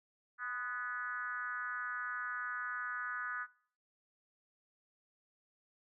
sine tone with frequency modulation, 1480 Hz, F#6, in tune, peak -37 dBFS, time 0.38-3.47 s, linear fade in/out 50 ms, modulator 237 Hz, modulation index 1.2, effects noise-tail reverb RT60 0.5 s tail -20 dB re dry

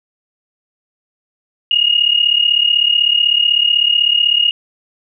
sine tone pair together, 2844 / 2880 Hz, F7 / F#7, +31 / -47 cents, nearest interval unison, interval 22 cents, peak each -13 dBFS, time 1.71-4.51 s, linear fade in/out 2 ms, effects none

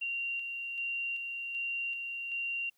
sine tone with tremolo, 2764 Hz, F7, 19 cents flat, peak -32 dBFS, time 0.01-2.7 s, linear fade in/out 10 ms, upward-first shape square, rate 1.3 Hz, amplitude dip 35%, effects white hiss -74 dBFS RMS until 2.77 s

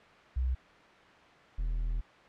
sine / triangle tone pair in turn, 63.6 / 40.43 Hz, C2 / E1, -48 / -33 cents, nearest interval minor sixth, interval 785 cents, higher first, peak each -27 dBFS, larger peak neither, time 0.36-0.55 / 1.58-2.01 s, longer second, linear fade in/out 10 ms, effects white hiss -55 dBFS RMS until 2.28 s + low-pass 2000 Hz 12 dB/octave

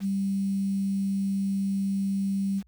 sine tone with quantisation, 196 Hz, G3, in tune, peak -24 dBFS, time 0-2.63 s, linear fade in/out 50 ms, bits 8, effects added 60 Hz sine -58 dBFS peak until 2.67 s

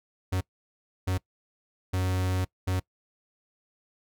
45% pulse tone bursts at uneven times, 92.5 Hz, F#2, in tune, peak -25 dBFS, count 4, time 0.32-0.41 / 1.07-1.18 / 1.93-2.45 / 2.67-2.8 s, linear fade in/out 10 ms, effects noise-tail reverb RT60 0.1 s tail -22 dB re dry

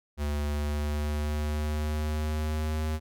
square tone with pitch glide, 73.42 to 77.79 Hz, D2 to D#2, 0 to 0 cents, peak -28 dBFS, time 0.17-3 s, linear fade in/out 50 ms, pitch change +100 cents, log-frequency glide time 0.46-2.88 s, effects none

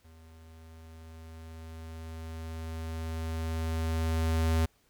square tone with level ramp, 81 Hz, E2, 30 cents flat, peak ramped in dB -53 to -24 dBFS, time 0.04-4.66 s, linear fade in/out 10 ms, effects pink hiss -68 dBFS RMS until 4.89 s

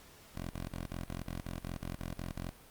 10% pulse tone bursts, 43.65 Hz, F1, in tune, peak -30 dBFS, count 12, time 0.35-2.512 s, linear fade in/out 10 ms, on 160 ms, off 22 ms, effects pink hiss -57 dBFS RMS until 2.7 s + Opus 48 kbps

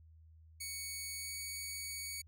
10% pulse tone with pitch glide, 2230 to 2243 Hz, C#7 to C#7, +10 to +20 cents, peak -32 dBFS, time 0.6-2.22 s, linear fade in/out 10 ms, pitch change +10 cents, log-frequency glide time 1.17-1.33 s, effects added 80 Hz sine -57 dBFS peak until 2.27 s

